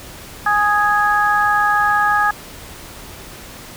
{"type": "harmonic tone", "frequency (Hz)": 415.3, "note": "G#4", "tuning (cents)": 0, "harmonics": [2, 3, 4], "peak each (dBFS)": [-17, -17, -17], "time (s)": [0.46, 2.31], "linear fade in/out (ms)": 5, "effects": ["pink hiss -36 dBFS RMS until 3.76 s"]}